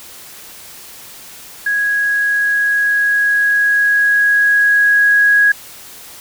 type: tone with level ramp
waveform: sine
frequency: 1658 Hz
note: G#6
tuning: 3 cents flat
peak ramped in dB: -13 to -7 dBFS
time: 1.66-5.52 s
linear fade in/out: 5 ms
effects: white hiss -36 dBFS RMS until 6.2 s